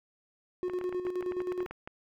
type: tone with tremolo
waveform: triangle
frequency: 362.4 Hz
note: F#4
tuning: 36 cents flat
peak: -27 dBFS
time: 0.63-1.66 s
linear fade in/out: 0 ms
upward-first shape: square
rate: 9.5 Hz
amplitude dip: 55%
type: clicks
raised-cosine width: 0.5 ms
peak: -26 dBFS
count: 12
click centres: 0.698 / 0.813 / 0.926 / 1.068 / 1.226 / 1.321 / 1.404 / 1.52 / 1.605 / 1.662 / 1.71 / 1.875 s
effects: none